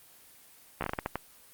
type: slowing click train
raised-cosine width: 0.5 ms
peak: -15 dBFS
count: 9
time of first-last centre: 0.81-1.156 s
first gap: 13 ms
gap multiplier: 1.33
effects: white hiss -56 dBFS RMS until 1.53 s + Opus 24 kbps